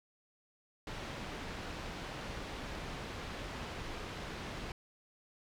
pink low-pass noise, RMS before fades -43 dBFS, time 0.87-4.72 s, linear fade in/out 2 ms, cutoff 4000 Hz, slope 12 dB/octave, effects none

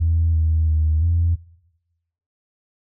sine tone with pitch steps, 82.3 / 79.8 / 78.1 / 84.6 Hz, E2 / D#2 / D#2 / E2, -2 / +44 / +7 / +45 cents, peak -14 dBFS, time 0-1.36 s, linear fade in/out 20 ms, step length 340 ms, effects noise-tail reverb RT60 1.0 s tail -23 dB re dry + tanh soft clip ceiling -10 dBFS

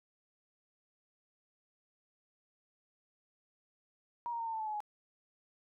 sine tone with pitch steps, 950 / 933.1 / 916.6 / 900.3 / 884.3 / 868.6 / 853.2 / 838.1 Hz, A#5 / A#5 / A#5 / A5 / A5 / A5 / G#5 / G#5, +33 / +1 / -29 / +39 / +8 / -23 / +46 / +16 cents, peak -35 dBFS, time 4.26-4.804 s, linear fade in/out 0 ms, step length 68 ms, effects none

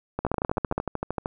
two click trains, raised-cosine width 1 ms, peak -11 / -13 dBFS, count 9 / 15, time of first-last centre 0.25-0.78 / 0.19-1.259 s, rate 15.1 / 13.1 Hz, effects none

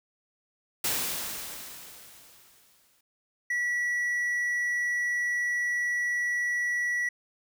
white noise with exponential decay, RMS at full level -27 dBFS, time 0.84-3.01 s, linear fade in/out 5 ms, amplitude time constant 470 ms
triangle tone, 1943 Hz, B6, 29 cents flat, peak -24 dBFS, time 3.5-7.09 s, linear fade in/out 5 ms
effects none

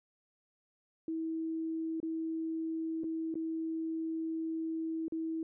sine tone with dropouts, 323.4 Hz, E4, 33 cents flat, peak -33 dBFS, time 1.08-5.43 s, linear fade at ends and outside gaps 2 ms, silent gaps 2.002-2.029 / 3.035-3.041 / 3.342-3.354 / 5.082-5.122 s, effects none

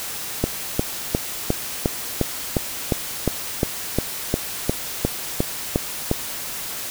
click train, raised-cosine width 2 ms, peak -4 dBFS, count 17, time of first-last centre 0.44-6.114 s, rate 2.82 Hz, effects white hiss -30 dBFS RMS until 6.9 s

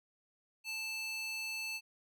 square tone with high-pass filter, 880 Hz, A5, in tune, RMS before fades -40 dBFS, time 0.64-1.81 s, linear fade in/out 50 ms, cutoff 3100 Hz, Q 4.9, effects none

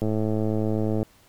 click train, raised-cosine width 2 ms, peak -13 dBFS, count 110, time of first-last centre 0.02-1.029 s, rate 108 Hz, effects pink hiss -57 dBFS RMS until 1.28 s

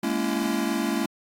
square chord, A# half-diminished seventh, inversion third, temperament just, 209.8 / 233.1 / 279.7 / 335.6 Hz, G#3 / A#3 / C#4 / E4, +18 / 0 / +16 / +31 cents, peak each -30 dBFS, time 0.03-1.06 s, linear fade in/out 5 ms, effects AAC 48 kbps

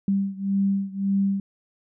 sine beating tone pair, 196 / 197.8 Hz, G3 / G3, 0 / +16 cents, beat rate 1.8 Hz, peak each -23 / -25 dBFS, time 0.08-1.4 s, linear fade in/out 2 ms, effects none

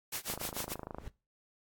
white noise with tremolo, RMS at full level -36 dBFS, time 0.12-0.74 s, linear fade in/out 5 ms, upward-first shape sine, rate 6.8 Hz, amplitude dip 100%
click train, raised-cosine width 1 ms, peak -26 dBFS, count 19, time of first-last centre 0.3-0.984 s, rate 26.3 Hz
brown noise with exponential growth, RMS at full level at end -40 dBFS, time 0.81-1.08 s, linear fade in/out 2 ms, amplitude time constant 58 ms
effects noise-tail reverb RT60 0.3 s tail -20 dB re dry + AAC 64 kbps

